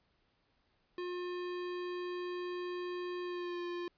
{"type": "tone with pitch glide", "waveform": "square", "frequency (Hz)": [357, 350.3], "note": ["F4", "F4"], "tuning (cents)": [38, 5], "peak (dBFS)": -38, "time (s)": [0.98, 3.88], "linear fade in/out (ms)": 2, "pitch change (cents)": -33, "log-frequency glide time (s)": [3.22, 3.61], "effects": ["pink hiss -75 dBFS RMS until 3.97 s", "resampled to 11025 Hz"]}